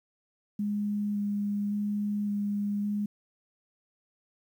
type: tone with vibrato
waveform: sine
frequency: 205.4 Hz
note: G#3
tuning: 19 cents flat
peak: -27 dBFS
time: 0.59-3.06 s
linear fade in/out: 5 ms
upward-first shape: square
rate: 0.89 Hz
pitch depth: 9 cents each way
effects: 10-bit